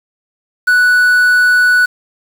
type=tone with quantisation; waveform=triangle; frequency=1480 Hz; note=F#6; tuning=in tune; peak=-5 dBFS; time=0.67-1.86 s; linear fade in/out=10 ms; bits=5; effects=none

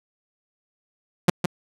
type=tone with echo; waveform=sawtooth; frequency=177.4 Hz; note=F3; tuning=27 cents sharp; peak=-8 dBFS; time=1.28-1.3 s; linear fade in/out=5 ms; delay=160 ms; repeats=1; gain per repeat=-6 dB; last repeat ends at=1.46 s; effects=low-pass 12000 Hz 12 dB/octave

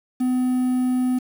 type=tone with quantisation; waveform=triangle; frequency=252.8 Hz; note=B3; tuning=41 cents sharp; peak=-16 dBFS; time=0.2-1.19 s; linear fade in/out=10 ms; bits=7; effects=none

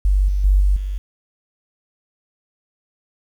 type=tone with level steps; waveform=sine; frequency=48.38 Hz; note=G1; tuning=22 cents flat; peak=-12 / -16 / -10 / -12 / -21 dBFS; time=0.05-0.98 s; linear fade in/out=0 ms; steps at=0.28 / 0.44 / 0.6 / 0.76 s; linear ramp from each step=5 ms; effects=8-bit

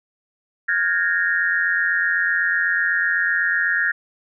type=tone cluster; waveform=sine; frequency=1417 / 1577 / 1665 / 1841 Hz; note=F6 / G6 / G#6 / A#6; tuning=+25 / +10 / +4 / -22 cents; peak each=-25 / -27 / -21 / -21 dBFS; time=0.68-3.92 s; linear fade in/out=10 ms; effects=none

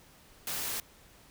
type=noise; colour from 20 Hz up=white; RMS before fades=-35 dBFS; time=0.47-0.8 s; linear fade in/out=2 ms; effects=pink hiss -58 dBFS RMS until 1.3 s

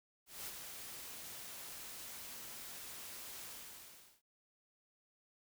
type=noise with ADSR envelope; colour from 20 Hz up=white; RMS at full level=-44 dBFS; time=0.26-4.22 s; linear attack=210 ms; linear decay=34 ms; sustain=-5 dB; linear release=770 ms; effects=none

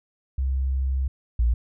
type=tone pair in turn; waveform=sine; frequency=66.2 / 58.62 Hz; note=C2 / A#1; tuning=+21 / +10 cents; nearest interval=major second; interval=211 cents; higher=first; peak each=-21 / -17 dBFS; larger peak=second; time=0.38-1.08 / 1.39-1.54 s; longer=first; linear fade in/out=5 ms; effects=none

